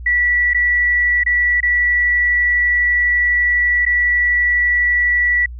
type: tone with dropouts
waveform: sine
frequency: 1952 Hz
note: B6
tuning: 21 cents flat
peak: -12 dBFS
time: 0.06-5.46 s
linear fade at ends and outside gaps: 5 ms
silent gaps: 0.535-0.545 / 1.236-1.262 / 1.605-1.629 / 3.853-3.863 s
effects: added 60 Hz sine -28 dBFS peak until 5.59 s